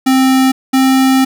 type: tone pair in turn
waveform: square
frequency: 262.6 / 263.9 Hz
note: C4 / C4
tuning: +6 / +15 cents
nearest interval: unison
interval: 9 cents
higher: second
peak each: -8 dBFS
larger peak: neither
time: 0.06-0.52 / 0.73-1.25 s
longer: second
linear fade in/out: 10 ms
effects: none